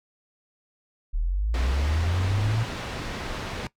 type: linear sweep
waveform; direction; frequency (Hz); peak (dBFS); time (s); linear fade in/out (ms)
sine; up; 35.72 to 115; -22; 1.13-2.65; 20
type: low-pass noise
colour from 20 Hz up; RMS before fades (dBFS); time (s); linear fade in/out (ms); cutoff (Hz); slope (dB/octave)
pink; -33; 1.54-3.67; 2; 4100; 12
effects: noise-tail reverb RT60 0.1 s tail -18 dB re dry